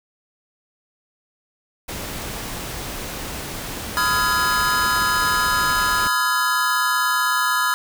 pink noise, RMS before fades -30 dBFS, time 1.88-6.08 s, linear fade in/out 10 ms
square chord, F half-diminished seventh, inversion second, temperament just, 1005.8 / 1257.2 / 1396.9 / 1676.3 Hz, Cb6 / Eb6 / F6 / Ab6, +31 / +18 / 0 / +16 cents, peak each -24 dBFS, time 3.97-7.74 s, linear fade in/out 0 ms
effects none

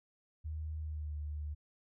sine tone with pitch glide, 77.78 to 74.7 Hz, D#2 to D2, 0 to +30 cents, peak -37 dBFS, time 0.44-1.55 s, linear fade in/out 20 ms, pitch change -70 cents, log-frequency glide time 0.8-1.16 s, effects none

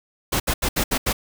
pink noise bursts at uneven times, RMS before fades -21 dBFS, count 6, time 0.32-0.4 / 0.47-0.54 / 0.62-0.69 / 0.76-0.84 / 0.91-0.98 / 1.06-1.13 s, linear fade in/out 10 ms, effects none

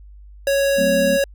square tone, 554.4 Hz, C#5, in tune, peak -16 dBFS, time 0.47-1.24 s, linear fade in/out 2 ms
sine chord, F# diminished, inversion none, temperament equal with one note detuned, 185 / 220 / 257.6 Hz, F#3 / A3 / C4, 0 / 0 / -27 cents, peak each -24 dBFS, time 0.76-1.19 s, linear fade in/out 50 ms
effects added 50 Hz sine -39 dBFS peak until 1.34 s

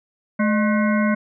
harmonic tone with a mistuned harmonic, 214.4 Hz, A3, 45 cents flat, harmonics 1 / 3 / 5 / 7 / 9 / 10, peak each -17 / -25 / -28 / -27 / -33 / -31 dBFS, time 0.39-1.15 s, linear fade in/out 10 ms, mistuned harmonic 3, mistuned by -95 cents, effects none

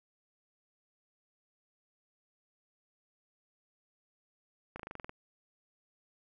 slowing click train, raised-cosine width 0.5 ms, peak -27 dBFS, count 9, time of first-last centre 4.76-5.094 s, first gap 35 ms, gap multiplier 1.05, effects none

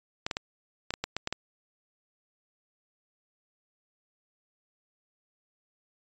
clicks, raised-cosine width 0.2 ms, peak -13 dBFS, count 9, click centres 0.265 / 0.312 / 0.369 / 0.906 / 0.939 / 1.04 / 1.166 / 1.274 / 1.326 s, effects resampled to 16000 Hz

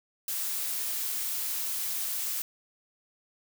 blue noise, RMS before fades -32 dBFS, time 0.28-2.42 s, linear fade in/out 2 ms, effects none

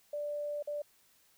sine tone with dropouts, 587.3 Hz, D5, in tune, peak -34 dBFS, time 0.13-0.82 s, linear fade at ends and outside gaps 5 ms, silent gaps 0.626-0.673 s, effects white hiss -67 dBFS RMS until 1.37 s

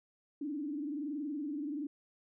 sine tone with frequency modulation, 293.6 Hz, D4, in tune, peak -35 dBFS, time 0.41-1.87 s, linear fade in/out 5 ms, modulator 21.2 Hz, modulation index 1, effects none

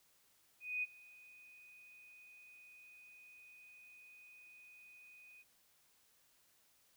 sine tone with ADSR envelope, 2489 Hz, D#7, in tune, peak -34 dBFS, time 0.6-5.44 s, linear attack 230 ms, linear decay 27 ms, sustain -23 dB, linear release 33 ms, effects white hiss -72 dBFS RMS until 6.96 s

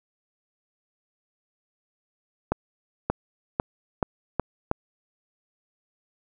accelerating click train, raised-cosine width 1 ms, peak -8 dBFS, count 6, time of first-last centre 2.52-4.714 s, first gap 580 ms, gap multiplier 0.86, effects none

